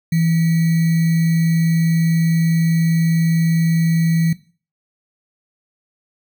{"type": "tone with sample-and-hold", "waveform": "sine", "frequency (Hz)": 164.81, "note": "E3", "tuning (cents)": 0, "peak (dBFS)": -13, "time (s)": [0.12, 4.33], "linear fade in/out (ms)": 5, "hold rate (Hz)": 2100, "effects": ["noise-tail reverb RT60 0.4 s tail -18 dB re dry"]}